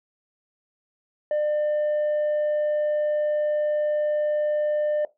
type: tone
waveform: sine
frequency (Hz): 600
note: D5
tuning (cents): +37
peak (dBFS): -18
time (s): 1.31-5.05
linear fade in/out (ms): 2
effects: noise-tail reverb RT60 0.2 s tail -19 dB re dry + tanh soft clip ceiling -20 dBFS